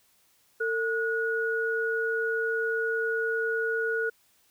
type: tone pair together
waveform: sine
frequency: 451.2 / 1455 Hz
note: A4 / F#6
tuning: +44 / -29 cents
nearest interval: octave + minor sixth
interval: 2027 cents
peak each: -28 dBFS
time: 0.6-4.1 s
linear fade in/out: 10 ms
effects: white hiss -65 dBFS RMS until 4.5 s